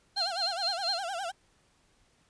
sine tone with tremolo, 4182 Hz, C8, 2 cents flat, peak -26 dBFS, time 0.16-1.03 s, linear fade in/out 10 ms, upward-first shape triangle, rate 4.4 Hz, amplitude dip 100%
35% pulse tone with vibrato, 733 Hz, F#5, 16 cents flat, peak -31 dBFS, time 0.16-1.32 s, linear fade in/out 20 ms, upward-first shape sine, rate 9.7 Hz, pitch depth 170 cents each way
effects pink hiss -67 dBFS RMS until 2.29 s + resampled to 22050 Hz

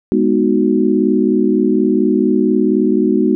sine chord, G# minor seventh, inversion none, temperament equal, 207.7 / 246.9 / 311.1 / 370 Hz, G#3 / B3 / D#4 / F#4, 0 / 0 / 0 / 0 cents, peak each -16 dBFS, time 0.12-3.35 s, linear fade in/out 0 ms, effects none

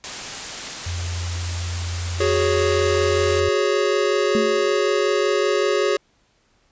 white noise, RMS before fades -30 dBFS, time 0.04-3.4 s, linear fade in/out 0 ms
sine tone, 87.31 Hz, F2, in tune, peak -24 dBFS, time 0.86-3.49 s, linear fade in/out 5 ms
square chord, F# suspended second, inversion none, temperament equal, 370 / 415.3 / 554.4 Hz, F#4 / G#4 / C#5, 0 / 0 / 0 cents, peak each -23 / -21 / -24 dBFS, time 2.2-5.97 s, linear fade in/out 5 ms
sine tone with exponential decay, 220 Hz, A3, in tune, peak -17 dBFS, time 4.35-4.8 s, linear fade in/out 0 ms, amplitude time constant 96 ms
effects pink hiss -62 dBFS RMS until 6.71 s + resampled to 16000 Hz

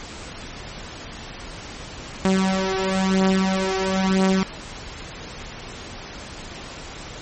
sawtooth beating tone pair, 189.7 / 190.7 Hz, F#3 / G3, +43 / -47 cents, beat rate 1 Hz, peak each -17 dBFS, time 2.25-4.43 s, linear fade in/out 0 ms, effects pink hiss -36 dBFS RMS until 7.21 s + MP3 32 kbps

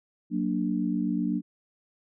sine chord, Gb augmented, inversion none, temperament equal, 185 / 233.1 / 293.7 Hz, Gb3 / Bb3 / D4, 0 / 0 / 0 cents, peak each -29 dBFS, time 0.3-1.42 s, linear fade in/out 50 ms, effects none

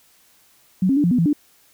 sine tone with pitch steps, 186 / 271 / 292.5 / 173.9 / 248.3 / 166.9 / 294.4 Hz, F#3 / C#4 / D4 / F3 / B3 / E3 / D4, +9 / -39 / -7 / -7 / +9 / +22 / +4 cents, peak -14 dBFS, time 0.82-1.331 s, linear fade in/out 5 ms, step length 73 ms, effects white hiss -56 dBFS RMS until 1.73 s

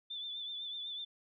sine tone with vibrato, 3520 Hz, A7, in tune, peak -39 dBFS, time 0.1-1.05 s, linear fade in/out 10 ms, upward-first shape triangle, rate 8 Hz, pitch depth 52 cents each way, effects none

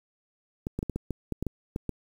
clicks, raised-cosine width 3 ms, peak -17 dBFS, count 11, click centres 0.669 / 0.79 / 0.829 / 0.897 / 0.96 / 1.107 / 1.323 / 1.426 / 1.467 / 1.761 / 1.893 s, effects 8-bit

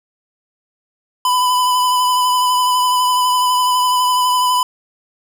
square tone with vibrato, 1000 Hz, B5, 21 cents sharp, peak -13 dBFS, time 1.25-4.63 s, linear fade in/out 2 ms, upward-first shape sine, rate 12 Hz, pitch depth 19 cents each way, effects none

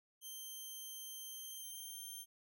5% pulse tone with pitch glide, 3136 to 3160 Hz, G7 to G7, 0 to +13 cents, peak -39 dBFS, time 0.21-2.26 s, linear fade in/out 50 ms, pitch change +13 cents, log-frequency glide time 1.27-1.96 s, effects none

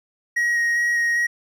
triangle tone with vibrato, 1889 Hz, A#6, 22 cents sharp, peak -16 dBFS, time 0.36-1.27 s, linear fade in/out 10 ms, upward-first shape square, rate 2.5 Hz, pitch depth 9 cents each way, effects none

